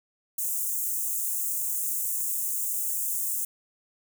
white high-pass noise, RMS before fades -29 dBFS, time 0.38-3.45 s, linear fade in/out 5 ms, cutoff 6800 Hz, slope 48 dB/octave, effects none

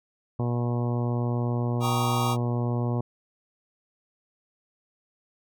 harmonic tone, 120.5 Hz, B2, 42 cents flat, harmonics 1 / 2 / 3 / 4 / 5 / 6 / 7 / 8 / 9, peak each -25 / -31 / -35 / -37 / -39 / -41 / -42 / -43 / -44 dBFS, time 0.39-3.01 s, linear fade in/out 5 ms
square chord, Eb dominant seventh, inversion first, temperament equal, 784 / 932.3 / 1108.7 / 1244.5 Hz, G5 / Bb5 / Db6 / Eb6, 0 / 0 / 0 / 0 cents, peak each -33 dBFS, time 1.8-2.37 s, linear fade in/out 50 ms
effects none

